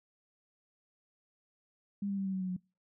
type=tone with pitch steps; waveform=sine; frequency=201 / 197.78 / 194.6 / 191.48 / 188.41 / 185.39 / 182.41 Hz; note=G3 / G3 / G3 / G3 / F#3 / F#3 / F#3; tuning=+44 / +16 / -12 / -40 / +32 / +4 / -24 cents; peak=-32 dBFS; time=2.02-2.566 s; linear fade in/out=5 ms; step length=78 ms; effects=noise-tail reverb RT60 0.3 s tail -25 dB re dry